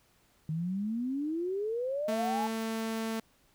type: exponential sweep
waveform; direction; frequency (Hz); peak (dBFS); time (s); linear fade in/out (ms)
sine; up; 152.9 to 875; -30; 0.49-2.47; 2
type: tone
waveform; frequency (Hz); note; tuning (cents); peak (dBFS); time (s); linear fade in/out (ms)
sawtooth; 223.6; A3; +28; -28; 2.08-3.2; 5
effects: pink hiss -67 dBFS RMS until 3.54 s